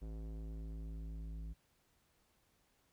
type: tone with low-pass filter sweep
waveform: square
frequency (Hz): 54.2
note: A1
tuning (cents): -25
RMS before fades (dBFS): -45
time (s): 0.01-1.54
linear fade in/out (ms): 20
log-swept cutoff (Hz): 480 to 180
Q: 0.86
effects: pink hiss -75 dBFS RMS until 2.92 s